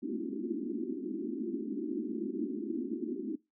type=band-pass noise; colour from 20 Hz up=white; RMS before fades=-36 dBFS; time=0.02-3.36 s; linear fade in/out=10 ms; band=210 to 370 Hz; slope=96 dB/octave; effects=noise-tail reverb RT60 0.2 s tail -19 dB re dry